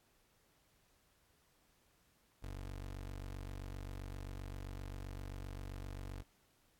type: tone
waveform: 25% pulse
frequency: 47.63 Hz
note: G1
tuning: 49 cents flat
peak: -40 dBFS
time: 2.42-6.23 s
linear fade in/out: 20 ms
effects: pink hiss -73 dBFS RMS until 6.79 s + AAC 64 kbps